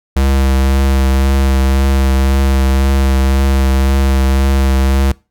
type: tone with vibrato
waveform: square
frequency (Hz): 67.1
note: C2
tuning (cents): +44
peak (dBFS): -10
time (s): 0.16-5.12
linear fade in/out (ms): 5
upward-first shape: triangle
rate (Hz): 1.9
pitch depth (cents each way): 21
effects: noise-tail reverb RT60 0.3 s tail -23 dB re dry